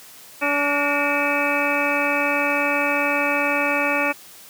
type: harmonic tone with a mistuned harmonic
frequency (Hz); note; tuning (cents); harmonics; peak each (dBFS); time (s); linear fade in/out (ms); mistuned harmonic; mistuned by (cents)
287.4; D4; -37; 1 / 2 / 3 / 4 / 5 / 6 / 8 / 9; -27 / -25 / -28 / -28 / -27 / -29 / -25 / -25; 0.41-4.13; 20; 6; +96
effects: white hiss -44 dBFS RMS until 4.49 s + high-pass 100 Hz 12 dB/octave